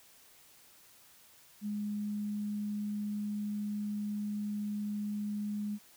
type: tone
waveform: sine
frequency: 207.7 Hz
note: G#3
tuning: in tune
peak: -33 dBFS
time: 1.61-5.79 s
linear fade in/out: 50 ms
effects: white hiss -60 dBFS RMS until 5.96 s